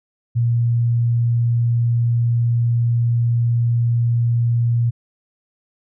sine tone, 118.1 Hz, A#2, 23 cents sharp, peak -14 dBFS, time 0.35-4.91 s, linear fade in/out 20 ms, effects none

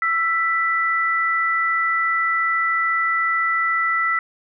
sine tone pair together, 1333 / 1975.5 Hz, E6 / B6, +19 / 0 cents, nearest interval perfect fifth, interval 681 cents, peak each -20 dBFS, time 0.02-4.19 s, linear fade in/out 2 ms, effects none

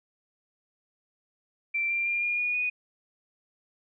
sine tone with pitch steps, 2348 / 2373 / 2397 / 2422 / 2448 / 2473 Hz, D7 / D7 / D7 / D#7 / D#7 / D#7, -1 / +17 / +35 / -47 / -29 / -11 cents, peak -25 dBFS, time 1.74-2.7 s, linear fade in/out 10 ms, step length 160 ms, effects none

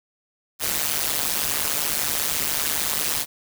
white noise with amplitude modulation, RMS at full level -20 dBFS, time 0.59-3.26 s, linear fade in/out 50 ms, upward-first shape sine, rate 150 Hz, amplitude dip 100%, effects none

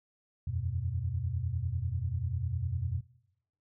sine chord, E suspended second, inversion none, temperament equal, 82.41 / 92.5 / 123.47 Hz, E2 / F#2 / B2, 0 / 0 / 0 cents, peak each -36 / -34 / -35 dBFS, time 0.47-3.01 s, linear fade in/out 5 ms, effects noise-tail reverb RT60 0.8 s tail -20 dB re dry

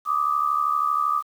sine tone pair together, 1176 / 1248.7 Hz, D6 / D#6, +2 / +6 cents, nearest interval minor second, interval 104 cents, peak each -22 / -23 dBFS, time 0.05-1.23 s, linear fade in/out 50 ms, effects 8-bit

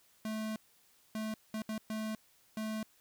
square tone bursts at uneven times, 217.6 Hz, A3, 19 cents flat, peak -36 dBFS, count 6, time 0.25-0.56 / 1.15-1.34 / 1.54-1.62 / 1.69-1.78 / 1.9-2.15 / 2.57-2.83 s, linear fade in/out 2 ms, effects white hiss -67 dBFS RMS until 3 s

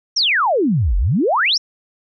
sine exponential two-way sweep, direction down then up, 5920 to 41.73 to 5920 Hz, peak -13 dBFS, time 0.16-1.58 s, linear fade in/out 10 ms, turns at 0.97 s, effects none

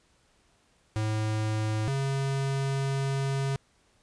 square tone pair in turn, 108.4 / 136.58 Hz, A2 / C#3, -25 / -25 cents, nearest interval major third, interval 400 cents, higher second, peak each -27 dBFS, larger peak neither, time 0.96-1.88 / 1.88-3.56 s, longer second, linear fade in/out 0 ms, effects pink hiss -66 dBFS RMS until 4.02 s + resampled to 22050 Hz

